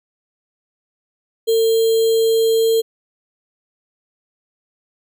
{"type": "tone with sample-and-hold", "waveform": "sine", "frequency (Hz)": 450.3, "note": "A4", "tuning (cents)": 40, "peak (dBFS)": -12, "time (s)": [1.47, 2.82], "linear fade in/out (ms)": 20, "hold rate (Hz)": 3675, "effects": []}